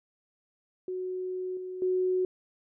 sine tone with level steps, 368.9 Hz, F#4, 5 cents flat, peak -31 / -35 / -24 dBFS, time 0.88-2.25 s, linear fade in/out 2 ms, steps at 1.57 / 1.82 s, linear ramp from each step 2 ms, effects none

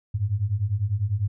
sine beating tone pair, 96 / 106 Hz, G2 / G#2, -36 / +36 cents, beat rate 10 Hz, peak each -26 / -24 dBFS, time 0.14-1.28 s, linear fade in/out 10 ms, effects none

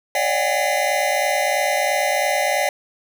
square tone cluster, 565 / 608 / 734 / 803 / 2039 Hz, C#5 / D#5 / F#5 / G5 / C7, +33 / -40 / -14 / +41 / -45 cents, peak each -25 dBFS, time 0.15-2.69 s, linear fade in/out 2 ms, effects none

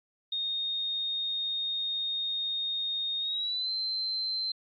sine tone with pitch glide, 3698 to 4103 Hz, A#7 to C8, -15 to -35 cents, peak -29 dBFS, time 0.32-4.52 s, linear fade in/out 5 ms, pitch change +180 cents, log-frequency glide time 3.2-3.71 s, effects AAC 64 kbps

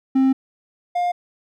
triangle tone pair in turn, 265.1 / 707.7 Hz, C4 / F5, +23 / +23 cents, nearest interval octave + perfect fourth, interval 1700 cents, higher second, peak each -11 / -16 dBFS, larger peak first, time 0.15-0.33 / 0.95-1.12 s, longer first, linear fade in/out 10 ms, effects none

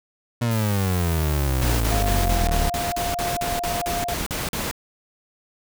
30% pulse exponential sweep, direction down, 120.7 to 35.43 Hz, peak -17 dBFS, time 0.41-2.69 s, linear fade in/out 10 ms
blue noise, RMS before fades -35 dBFS, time 0.51-2.35 s, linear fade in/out 2 ms
pink noise bursts, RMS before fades -27 dBFS, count 14, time 1.62-4.712 s, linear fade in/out 0 ms, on 180 ms, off 44 ms
sine tone, 698.5 Hz, F5, in tune, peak -25 dBFS, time 1.91-4.14 s, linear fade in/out 5 ms
effects none

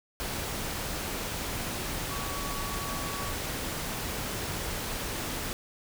sine tone in noise, 1131 Hz, C#6, 34 cents sharp, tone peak -39 dBFS, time 2.11-3.32 s, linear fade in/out 0 ms, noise pink, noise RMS -34 dBFS, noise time 0.2-5.53 s, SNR -8 dB, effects none

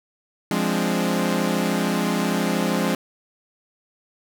sawtooth chord, D half-diminished seventh, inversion first, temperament equal, 174.61 / 207.7 / 261.6 / 293.7 Hz, F3 / Ab3 / C4 / D4, 0 / 0 / 0 / 0 cents, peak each -21 / -20 / -23 / -25 dBFS, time 0.51-2.95 s, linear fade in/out 2 ms, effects none

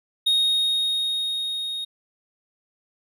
triangle tone with level ramp, 3729 Hz, A#7, in tune, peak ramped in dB -15 to -26 dBFS, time 0.26-1.85 s, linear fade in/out 10 ms, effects none

